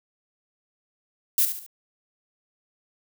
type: noise with echo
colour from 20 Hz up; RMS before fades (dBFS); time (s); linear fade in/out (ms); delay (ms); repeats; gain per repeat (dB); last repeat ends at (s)
violet; -20; 1.38-1.45; 0; 71; 3; -8; 1.663
effects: none